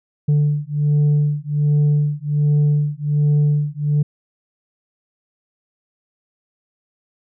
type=beating tone pair; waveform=sine; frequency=146.83 / 148.13 Hz; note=D3 / D3; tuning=0 / +15 cents; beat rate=1.3 Hz; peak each=-15 dBFS; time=0.28-4.03 s; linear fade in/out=10 ms; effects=tanh soft clip ceiling -11 dBFS